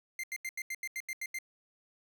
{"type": "tone bursts", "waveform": "45% pulse", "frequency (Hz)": 2093, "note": "C7", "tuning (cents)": 0, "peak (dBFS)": -35, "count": 10, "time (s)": [0.19, 1.387], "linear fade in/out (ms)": 2, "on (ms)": 45, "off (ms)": 83, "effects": []}